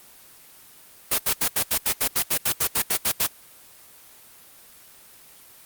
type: noise bursts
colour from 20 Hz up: white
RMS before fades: -21 dBFS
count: 15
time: 1.11-3.271 s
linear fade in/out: 10 ms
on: 75 ms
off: 74 ms
effects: white hiss -49 dBFS RMS until 5.65 s + Opus 24 kbps